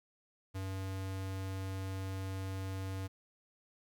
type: tone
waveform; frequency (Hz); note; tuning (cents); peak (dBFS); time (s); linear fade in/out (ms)
square; 95.6; G2; -43; -38; 0.54-3.08; 20
effects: 12-bit